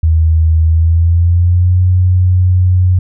sine tone with pitch glide, 80.3 to 91.18 Hz, E2 to F#2, -45 to -25 cents, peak -6 dBFS, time 0.03-2.99 s, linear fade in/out 5 ms, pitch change +220 cents, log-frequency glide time 0.65-1.8 s, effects none

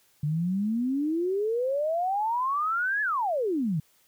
sine exponential two-way sweep, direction up then down, 144.1 to 1736 to 144.1 Hz, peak -24 dBFS, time 0.23-3.8 s, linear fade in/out 5 ms, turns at 3.02 s, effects white hiss -64 dBFS RMS until 4.07 s

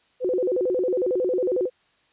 sine tone with vibrato, 430 Hz, A4, 40 cents flat, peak -20 dBFS, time 0.2-1.7 s, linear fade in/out 50 ms, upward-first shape square, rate 11 Hz, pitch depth 280 cents each way, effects white hiss -63 dBFS RMS until 2.12 s + resampled to 8000 Hz

